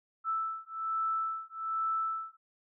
sine beating tone pair, 1318.5 / 1319.7 Hz, E6 / E6, 0 / +2 cents, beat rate 1.2 Hz, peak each -34 / -34 dBFS, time 0.24-2.37 s, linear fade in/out 50 ms, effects none

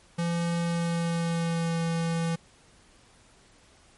square tone with pitch glide, 170.1 to 166.31 Hz, F3 to E3, -45 to +16 cents, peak -26 dBFS, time 0.18-2.36 s, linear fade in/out 10 ms, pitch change -39 cents, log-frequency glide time 0.62-1.79 s, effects pink hiss -58 dBFS RMS until 3.97 s + MP3 48 kbps

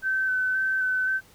sine tone with vibrato, 1529 Hz, G6, 44 cents flat, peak -22 dBFS, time 0.02-1.21 s, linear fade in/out 50 ms, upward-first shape square, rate 1.9 Hz, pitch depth 15 cents each way, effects pink hiss -55 dBFS RMS until 1.34 s

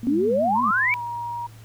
sine tone with vibrato, 221.4 Hz, A3, 11 cents sharp, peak -26 dBFS, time 0.03-0.71 s, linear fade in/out 2 ms, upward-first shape sine, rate 5.5 Hz, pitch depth 180 cents each way
sine exponential sweep, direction up, 261.6 to 2349 Hz, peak -18 dBFS, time 0.07-0.94 s, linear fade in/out 0 ms
sine tone with pitch glide, 1046.5 to 948.6 Hz, C6 to A#5, 0 to +30 cents, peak -27 dBFS, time 0.55-1.47 s, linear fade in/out 10 ms, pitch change -170 cents, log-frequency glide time 0.78-1.02 s
effects added 111 Hz sine -42 dBFS peak until 1.64 s + pink hiss -52 dBFS RMS until 1.64 s

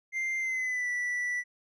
triangle tone with pitch glide, 2093 to 1964.2 Hz, C7 to B6, 0 to -10 cents, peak -27 dBFS, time 0.12-1.44 s, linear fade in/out 50 ms, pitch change -110 cents, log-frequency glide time 0.39-0.89 s, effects resampled to 22050 Hz

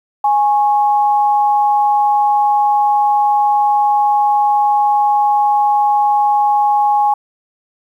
sine tone pair together, 830 / 1096.4 Hz, G#5 / C#6, -1 / -19 cents, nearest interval perfect fourth, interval 482 cents, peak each -10 / -21 dBFS, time 0.24-7.14 s, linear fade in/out 5 ms, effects 8-bit

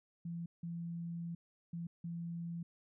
sine tone bursts at uneven times, 169.4 Hz, E3, 48 cents sharp, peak -39 dBFS, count 4, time 0.25-0.46 / 0.63-1.35 / 1.73-1.87 / 2.04-2.63 s, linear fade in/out 5 ms, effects none

